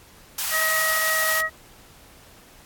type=high-pass noise; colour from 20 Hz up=white; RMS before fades=-26 dBFS; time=0.38-1.41 s; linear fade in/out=5 ms; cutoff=750 Hz; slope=24 dB/octave
type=harmonic tone; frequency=635 Hz; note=D#5; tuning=35 cents sharp; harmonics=1 / 2 / 3; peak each=-32 / -28 / -22 dBFS; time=0.5-1.5 s; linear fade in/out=50 ms
effects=pink hiss -50 dBFS RMS until 2.65 s + AAC 64 kbps